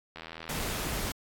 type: click train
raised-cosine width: 0.3 ms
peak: -25 dBFS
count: 55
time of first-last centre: 0.16-0.822 s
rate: 81.6 Hz
type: noise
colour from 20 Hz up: pink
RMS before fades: -33 dBFS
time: 0.49-1.12 s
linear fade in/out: 5 ms
effects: AAC 64 kbps